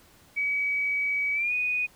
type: tone with pitch glide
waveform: sine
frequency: 2274 to 2480 Hz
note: C#7 to D#7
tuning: +44 to -6 cents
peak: -24 dBFS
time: 0.36-1.87 s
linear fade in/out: 20 ms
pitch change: +150 cents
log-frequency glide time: 1.33-1.53 s
effects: pink hiss -57 dBFS RMS until 1.95 s